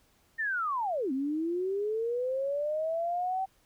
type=linear two-way sweep; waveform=sine; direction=down then up; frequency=1849 to 257.2 to 772 Hz; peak=-28 dBFS; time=0.38-3.46 s; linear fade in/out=20 ms; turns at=1.12 s; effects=pink hiss -67 dBFS RMS until 3.65 s